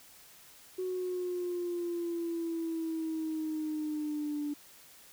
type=exponential sweep; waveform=sine; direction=down; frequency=370.6 to 292.1 Hz; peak=-31 dBFS; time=0.78-4.54 s; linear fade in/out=10 ms; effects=tanh soft clip ceiling -27 dBFS + white hiss -56 dBFS RMS until 5.12 s